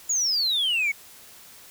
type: exponential sweep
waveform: sine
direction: down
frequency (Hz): 6980 to 2182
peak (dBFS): -19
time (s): 0.09-0.92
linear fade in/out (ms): 10
effects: tanh soft clip ceiling -19 dBFS + white hiss -48 dBFS RMS until 1.7 s